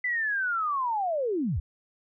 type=linear sweep; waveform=sine; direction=down; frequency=2012 to 53.1 Hz; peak=-25 dBFS; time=0.04-1.6 s; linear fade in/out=5 ms; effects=none